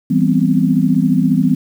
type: chord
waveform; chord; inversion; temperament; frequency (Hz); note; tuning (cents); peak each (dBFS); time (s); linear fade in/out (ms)
sine; C major seventh; first; equal; 164.81 / 196 / 246.9 / 261.6; E3 / G3 / B3 / C4; 0 / 0 / 0 / 0; -16; 0.1-1.55; 10
effects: 7-bit